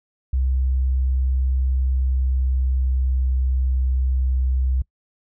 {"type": "tone with pitch glide", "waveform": "sine", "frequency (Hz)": [64.9, 64.41], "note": ["C2", "C2"], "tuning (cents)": [-13, -27], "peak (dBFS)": -17, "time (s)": [0.33, 4.82], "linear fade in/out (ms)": 5, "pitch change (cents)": -14, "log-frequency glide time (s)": [1.74, 3.3], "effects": ["noise-tail reverb RT60 0.1 s tail -24 dB re dry"]}